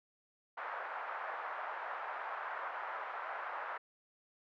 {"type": "band-pass noise", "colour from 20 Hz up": "white", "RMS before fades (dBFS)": -42, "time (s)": [0.57, 3.78], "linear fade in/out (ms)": 10, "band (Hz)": [640, 1500], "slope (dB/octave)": 24, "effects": []}